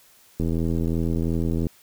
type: click train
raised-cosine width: 3 ms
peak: -13 dBFS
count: 106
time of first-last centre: 0.4-1.668 s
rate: 82.8 Hz
effects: white hiss -55 dBFS RMS until 1.82 s